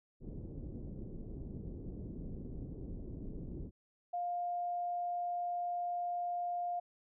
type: low-pass noise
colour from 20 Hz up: pink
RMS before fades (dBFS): -44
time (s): 0.2-3.71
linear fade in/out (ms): 50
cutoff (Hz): 390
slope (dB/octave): 24
type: tone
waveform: sine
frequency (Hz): 704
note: F5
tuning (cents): +14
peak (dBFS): -34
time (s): 4.13-6.8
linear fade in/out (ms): 10
effects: none